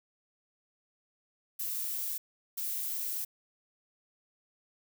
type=noise bursts at uneven times; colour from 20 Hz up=violet; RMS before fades=-35 dBFS; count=2; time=1.59-2.18 / 2.57-3.25 s; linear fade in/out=10 ms; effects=none